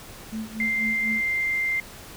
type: tone with tremolo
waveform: sine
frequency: 220 Hz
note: A3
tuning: in tune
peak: -27 dBFS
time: 0.32-1.21 s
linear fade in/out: 10 ms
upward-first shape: sine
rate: 4.1 Hz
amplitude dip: 85%
type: tone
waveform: sine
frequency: 2093 Hz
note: C7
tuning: in tune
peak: -22 dBFS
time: 0.6-1.8 s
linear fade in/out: 2 ms
effects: pink hiss -43 dBFS RMS until 2.16 s